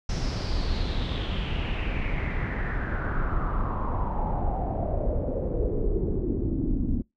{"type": "noise with low-pass filter sweep", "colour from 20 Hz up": "brown", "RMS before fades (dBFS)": -27, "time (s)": [0.09, 7.02], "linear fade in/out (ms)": 5, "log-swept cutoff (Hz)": [5700, 250], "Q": 5.3, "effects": ["noise-tail reverb RT60 0.2 s tail -26 dB re dry"]}